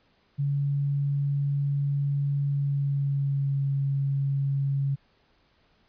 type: tone with pitch glide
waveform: sine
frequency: 141.4 to 138.49 Hz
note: C#3 to C#3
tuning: +35 to -1 cents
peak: -23 dBFS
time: 0.38-4.96 s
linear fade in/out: 20 ms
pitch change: -36 cents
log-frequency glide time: 2.46-3.62 s
effects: pink hiss -65 dBFS RMS until 5.88 s + resampled to 11025 Hz